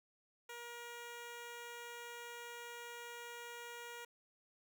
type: tone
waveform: 10% pulse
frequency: 475 Hz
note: A#4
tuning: 33 cents sharp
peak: -39 dBFS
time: 0.49-4.05 s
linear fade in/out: 5 ms
effects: none